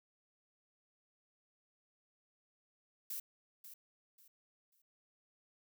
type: noise with echo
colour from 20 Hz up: violet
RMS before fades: -42 dBFS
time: 3.1-3.2 s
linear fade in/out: 5 ms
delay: 540 ms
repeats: 3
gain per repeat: -11 dB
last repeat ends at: 4.82 s
effects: none